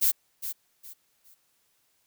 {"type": "noise with echo", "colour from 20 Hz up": "violet", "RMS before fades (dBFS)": -22, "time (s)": [0.01, 0.12], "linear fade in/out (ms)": 20, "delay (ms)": 410, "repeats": 3, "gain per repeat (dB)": -11, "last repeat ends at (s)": 1.35, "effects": ["white hiss -70 dBFS RMS until 2.06 s"]}